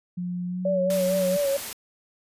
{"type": "tone with pitch glide", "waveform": "sine", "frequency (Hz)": [178.1, 183], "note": ["F3", "F#3"], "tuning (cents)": [34, -19], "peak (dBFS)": -27, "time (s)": [0.17, 1.37], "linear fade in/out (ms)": 10, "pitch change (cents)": 47, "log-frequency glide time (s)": [0.47, 0.62]}
{"type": "tone with vibrato", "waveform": "sine", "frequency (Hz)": 564, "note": "C#5", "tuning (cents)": 30, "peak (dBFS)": -21, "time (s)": [0.65, 1.57], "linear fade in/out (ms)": 5, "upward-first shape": "sine", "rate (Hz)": 4.4, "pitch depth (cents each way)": 53}
{"type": "noise", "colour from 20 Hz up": "white", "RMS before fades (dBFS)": -34, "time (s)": [0.9, 1.73], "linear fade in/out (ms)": 2}
{"effects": ["resampled to 32000 Hz"]}